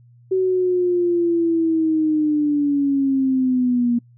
sine linear sweep, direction down, 378.2 to 236.6 Hz, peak -15 dBFS, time 0.31-3.99 s, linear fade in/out 10 ms, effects noise-tail reverb RT60 0.1 s tail -25 dB re dry + added 120 Hz sine -47 dBFS peak until 4.17 s

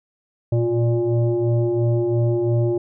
sine tone with frequency modulation, 116.54 Hz, A#2, in tune, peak -16 dBFS, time 0.52-2.78 s, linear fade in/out 5 ms, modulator 236 Hz, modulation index 1.5, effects none

